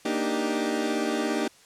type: chord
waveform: 30% pulse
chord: Eb major seventh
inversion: second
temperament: equal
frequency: 233.1 / 293.7 / 311.1 / 392 Hz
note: Bb3 / D4 / Eb4 / G4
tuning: 0 / 0 / 0 / 0 cents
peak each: -28 dBFS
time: 0.05-1.48 s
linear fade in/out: 5 ms
effects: white hiss -55 dBFS RMS until 1.65 s + low-pass 9000 Hz 12 dB/octave